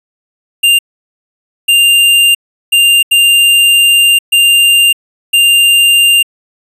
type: tone bursts at uneven times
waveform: square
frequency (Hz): 2794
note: F7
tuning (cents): 0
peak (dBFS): -5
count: 6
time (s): 0.63-0.79 / 1.68-2.35 / 2.72-3.03 / 3.11-4.19 / 4.32-4.93 / 5.33-6.23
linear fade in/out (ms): 10
effects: resampled to 32000 Hz